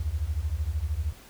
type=beating tone pair; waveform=sine; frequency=69.5 / 82.5 Hz; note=C#2 / E2; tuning=+5 / +2 cents; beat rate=13 Hz; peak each=-29 dBFS; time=0-1.13 s; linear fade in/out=5 ms; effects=pink hiss -51 dBFS RMS until 1.29 s